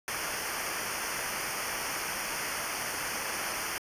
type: noise with comb filter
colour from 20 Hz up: pink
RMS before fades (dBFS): -34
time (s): 0.08-3.78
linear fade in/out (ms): 0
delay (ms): 0.26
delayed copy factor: -0.9
effects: resampled to 32000 Hz